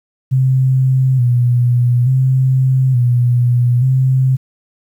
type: tone with vibrato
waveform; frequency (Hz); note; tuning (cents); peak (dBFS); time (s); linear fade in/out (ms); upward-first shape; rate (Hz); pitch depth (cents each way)
sine; 126.4; B2; +41; -9; 0.31-4.37; 20; square; 0.57; 60
effects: 8-bit